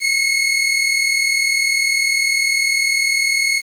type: tone pair together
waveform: sawtooth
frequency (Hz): 2160 / 2200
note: C#7 / C#7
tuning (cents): -45 / -14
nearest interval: unison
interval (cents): 31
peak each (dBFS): -14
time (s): 0-3.62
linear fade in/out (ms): 50
effects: low-pass 10000 Hz 12 dB/octave + 7-bit